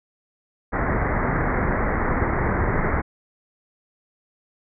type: low-pass noise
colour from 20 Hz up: pink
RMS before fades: -22 dBFS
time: 0.72-3.02 s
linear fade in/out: 20 ms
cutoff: 2100 Hz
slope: 96 dB/octave
effects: none